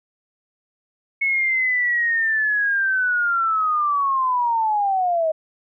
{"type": "linear sweep", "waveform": "sine", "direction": "down", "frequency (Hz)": [2200, 622.3], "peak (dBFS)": -17, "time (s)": [1.21, 5.32], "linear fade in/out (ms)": 10, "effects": []}